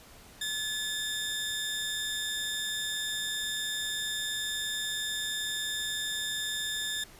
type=tone pair together; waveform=sawtooth; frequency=1719 / 3642 Hz; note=A6 / A#7; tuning=-41 / -41 cents; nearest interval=octave + minor second; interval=1300 cents; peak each=-32 / -30 dBFS; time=0.41-7.04 s; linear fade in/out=5 ms; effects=pink hiss -53 dBFS RMS until 7.19 s + resampled to 32000 Hz